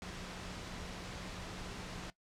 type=tone in noise; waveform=sine; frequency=181.5 Hz; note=F#3; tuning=33 cents flat; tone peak=-50 dBFS; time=0.02-2.1 s; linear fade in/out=0 ms; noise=pink; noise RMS=-45 dBFS; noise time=0.02-2.1 s; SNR=-8 dB; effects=noise-tail reverb RT60 0.1 s tail -18 dB re dry + low-pass 6000 Hz 12 dB/octave